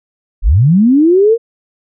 sine linear sweep, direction up, 30.3 to 473.9 Hz, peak -5 dBFS, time 0.42-1.38 s, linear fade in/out 50 ms, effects none

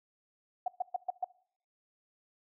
sine tone bursts, 731 Hz, F#5, 21 cents flat, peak -28 dBFS, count 5, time 0.66-1.245 s, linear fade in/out 5 ms, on 21 ms, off 120 ms, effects noise-tail reverb RT60 0.6 s tail -22 dB re dry

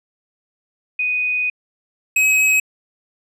sine / square tone pair in turn, 2489 / 2549 Hz, D#7 / D#7, 0 / +41 cents, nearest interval unison, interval 41 cents, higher second, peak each -17 / -13 dBFS, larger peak second, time 0.99-1.5 / 2.16-2.6 s, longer first, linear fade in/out 5 ms, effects low-pass 12000 Hz 12 dB/octave

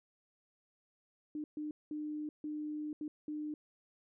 sine tone bursts at uneven times, 301.7 Hz, D4, 47 cents sharp, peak -37 dBFS, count 6, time 1.35-1.44 / 1.57-1.71 / 1.91-2.29 / 2.44-2.93 / 3.01-3.08 / 3.28-3.54 s, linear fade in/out 2 ms, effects none

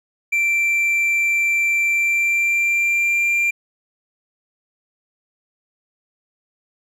triangle tone with pitch glide, 2349 to 2378 Hz, D7 to D7, 0 to +21 cents, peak -14 dBFS, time 0.32-3.51 s, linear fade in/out 10 ms, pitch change +21 cents, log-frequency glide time 1.88-3.28 s, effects none

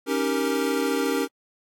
square chord, Eb dominant seventh, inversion third, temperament equal, 277.2 / 311.1 / 392 / 466.2 Hz, Db4 / Eb4 / G4 / Bb4, 0 / 0 / 0 / 0 cents, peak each -27 / -31 / -29 / -28 dBFS, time 0.06-1.28 s, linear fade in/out 50 ms, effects AAC 64 kbps

